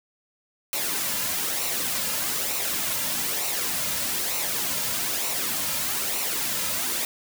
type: noise with flanger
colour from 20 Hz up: white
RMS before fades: -27 dBFS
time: 0.73-7.05 s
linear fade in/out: 0 ms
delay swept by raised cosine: 0.6 to 2.7 ms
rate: 1.1 Hz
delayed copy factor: -0.55
effects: none